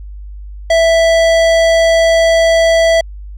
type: tone with hard clipping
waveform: sine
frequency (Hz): 659.3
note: E5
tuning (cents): 0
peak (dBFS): -9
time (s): 0.7-3.01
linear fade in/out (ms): 5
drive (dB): 16
effects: added 50 Hz sine -26 dBFS peak until 3.37 s